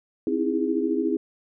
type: tone cluster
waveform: sine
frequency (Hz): 261.7 / 317.8 / 331.6 / 409.9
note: C4 / D#4 / E4 / G#4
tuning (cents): 0 / +37 / +10 / -23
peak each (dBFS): -27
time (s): 0.27-1.17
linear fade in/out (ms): 2
effects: none